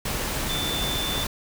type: tone in noise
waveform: sine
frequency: 3532 Hz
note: A7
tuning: 6 cents sharp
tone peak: -28 dBFS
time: 0.49-1.24 s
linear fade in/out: 5 ms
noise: pink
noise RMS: -28 dBFS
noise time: 0.05-1.27 s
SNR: -3 dB
effects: none